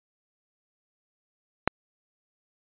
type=click; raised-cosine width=0.5 ms; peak=-4 dBFS; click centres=1.676 s; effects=resampled to 8000 Hz